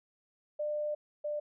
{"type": "tone pair in turn", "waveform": "sine", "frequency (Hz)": [598, 594.6], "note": ["D5", "D5"], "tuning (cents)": [31, 21], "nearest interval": "unison", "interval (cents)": 10, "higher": "first", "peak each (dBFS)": [-31, -32], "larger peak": "first", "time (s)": [[0.59, 0.95], [1.24, 1.4]], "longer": "first", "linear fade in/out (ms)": 10, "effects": []}